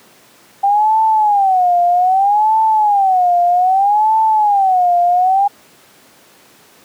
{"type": "tone with vibrato", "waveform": "sine", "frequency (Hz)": 786, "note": "G5", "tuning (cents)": 4, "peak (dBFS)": -9, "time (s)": [0.63, 5.48], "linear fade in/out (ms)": 10, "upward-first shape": "sine", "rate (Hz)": 0.63, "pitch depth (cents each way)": 200, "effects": ["pink hiss -46 dBFS RMS until 6.84 s", "high-pass 200 Hz 12 dB/octave"]}